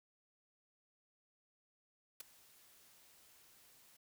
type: noise with ADSR envelope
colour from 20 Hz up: white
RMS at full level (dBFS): -44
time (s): 2.2-3.97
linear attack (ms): 4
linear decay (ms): 12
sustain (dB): -21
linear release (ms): 10
effects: none